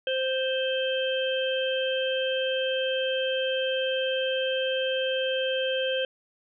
harmonic tone, 523.3 Hz, C5, in tune, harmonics 1 / 3 / 5 / 6, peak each -26 / -34 / -36 / -31 dBFS, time 0.07-6.05 s, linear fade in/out 2 ms, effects none

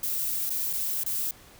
violet noise with dropouts, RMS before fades -29 dBFS, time 0.03-1.31 s, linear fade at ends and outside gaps 2 ms, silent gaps 0.495-0.503 / 0.73-0.734 / 1.036-1.062 s, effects pink hiss -52 dBFS RMS until 1.59 s

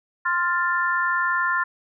sine chord, F major, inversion second, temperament equal with one note detuned, 1046.5 / 1396.9 / 1768.2 Hz, C6 / F6 / A6, 0 / 0 / +8 cents, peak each -24 dBFS, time 0.25-1.64 s, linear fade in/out 10 ms, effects none

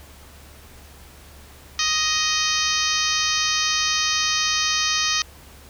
harmonic tone, 624 Hz, D#5, 5 cents sharp, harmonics 2 / 3 / 4 / 5 / 6 / 7 / 8 / 9 / 10, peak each -28 / -28 / -28 / -28 / -28 / -28 / -28 / -28 / -28 dBFS, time 1.79-5.22 s, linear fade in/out 2 ms, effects added 71 Hz sine -46 dBFS peak until 5.69 s + pink hiss -47 dBFS RMS until 5.69 s

